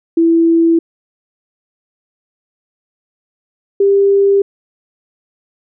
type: tone pair in turn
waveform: sine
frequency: 331.7 / 397.2 Hz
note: E4 / G4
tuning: +11 / +23 cents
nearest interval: minor third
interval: 312 cents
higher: second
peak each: -7 dBFS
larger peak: neither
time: 0.17-0.79 / 3.8-4.42 s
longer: neither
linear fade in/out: 5 ms
effects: none